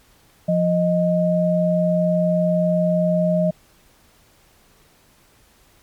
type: tone pair together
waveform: sine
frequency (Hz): 174.61 / 622.2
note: F3 / D#5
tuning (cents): 0 / 0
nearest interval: octave + minor seventh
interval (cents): 2200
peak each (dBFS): -18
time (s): 0.48-3.51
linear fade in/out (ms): 10
effects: pink hiss -55 dBFS RMS until 5.82 s + MP3 96 kbps